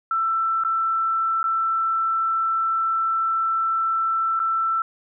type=tone with dropouts; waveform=sine; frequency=1333 Hz; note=E6; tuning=19 cents sharp; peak=-19 dBFS; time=0.11-4.82 s; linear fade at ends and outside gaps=2 ms; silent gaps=0.637-0.648 / 1.43-1.44 / 4.393-4.4 s; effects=none